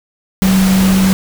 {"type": "tone in noise", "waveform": "sine", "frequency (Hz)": 190, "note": "F#3", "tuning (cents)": 46, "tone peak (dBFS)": -8, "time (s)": [0.42, 1.13], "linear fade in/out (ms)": 0, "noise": "pink", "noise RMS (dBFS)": -19, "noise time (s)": [0.42, 1.13], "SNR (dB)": 8, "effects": []}